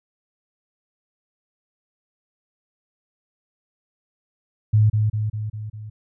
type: tone with echo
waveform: sine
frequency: 107.3 Hz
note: A2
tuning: 43 cents flat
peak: -12 dBFS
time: 4.73-4.9 s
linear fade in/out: 10 ms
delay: 200 ms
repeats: 5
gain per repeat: -4 dB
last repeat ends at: 5.9 s
effects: none